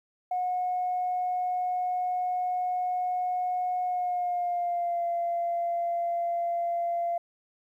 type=tone with pitch glide; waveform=sine; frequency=727 to 688.2 Hz; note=F#5 to F5; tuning=-31 to -26 cents; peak=-25 dBFS; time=0.31-7.18 s; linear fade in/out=5 ms; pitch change=-95 cents; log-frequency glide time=3.84-5.05 s; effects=tanh soft clip ceiling -21 dBFS + 11-bit

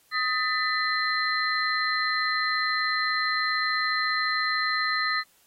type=tone cluster; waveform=sine; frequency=1256 / 1783 / 1994 / 4117 Hz; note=D#6 / A6 / B6 / C8; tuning=+16 / +22 / +16 / -29 cents; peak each=-28 / -29 / -29 / -30 dBFS; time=0.11-5.24 s; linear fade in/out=50 ms; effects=white hiss -62 dBFS RMS until 5.46 s + AAC 48 kbps

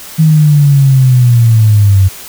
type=linear sweep; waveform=sine; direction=down; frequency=160 to 93.4 Hz; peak=-3 dBFS; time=0.18-2.09 s; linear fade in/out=20 ms; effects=white hiss -29 dBFS RMS until 2.28 s

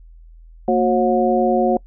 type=tone cluster; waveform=sine; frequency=230.4 / 365.9 / 541 / 723 Hz; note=A#3 / F#4 / C#5 / F#5; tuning=-20 / -19 / -42 / -40 cents; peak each=-19 dBFS; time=0.68-1.77 s; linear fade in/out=2 ms; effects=noise-tail reverb RT60 0.1 s tail -26 dB re dry + added 41 Hz sine -40 dBFS peak until 1.86 s

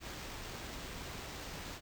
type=noise with sample-and-hold; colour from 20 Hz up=pink; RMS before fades=-45 dBFS; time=0-1.81 s; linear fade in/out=50 ms; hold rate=11025 Hz; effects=none

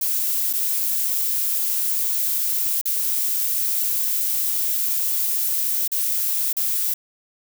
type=noise with dropouts; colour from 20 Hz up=violet; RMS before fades=-22 dBFS; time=0.01-6.94 s; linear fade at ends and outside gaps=5 ms; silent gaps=0.53-0.534 / 2.814-2.854 / 5.878-5.917 / 6.529-6.567 s; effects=none

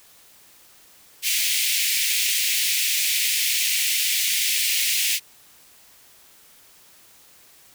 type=high-pass noise; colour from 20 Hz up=pink; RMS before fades=-22 dBFS; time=1.22-5.2 s; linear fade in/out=50 ms; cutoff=2100 Hz; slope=48 dB/octave; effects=white hiss -52 dBFS RMS until 7.74 s

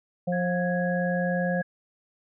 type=harmonic tone; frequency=177.7 Hz; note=F3; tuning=30 cents sharp; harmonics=1 / 3 / 4; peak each=-26 / -28 / -33 dBFS; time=0.27-1.62 s; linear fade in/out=10 ms
type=tone; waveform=sine; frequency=1661.2 Hz; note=G#6; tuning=in tune; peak=-32 dBFS; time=0.32-1.63 s; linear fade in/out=10 ms
effects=none

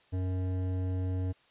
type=tone with hard clipping; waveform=triangle; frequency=92.5 Hz; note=F#2; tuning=in tune; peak=-31 dBFS; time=0.12-1.33 s; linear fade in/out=20 ms; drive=16 dB; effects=white hiss -64 dBFS RMS until 1.5 s + resampled to 8000 Hz

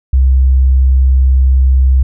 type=tone; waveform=sine; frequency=65.4 Hz; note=C2; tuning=in tune; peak=-5 dBFS; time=0.13-2.03 s; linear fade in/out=5 ms; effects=none

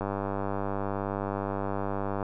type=click train; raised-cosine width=1 ms; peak=-17 dBFS; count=221; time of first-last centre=0.01-2.228 s; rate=99.2 Hz; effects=none

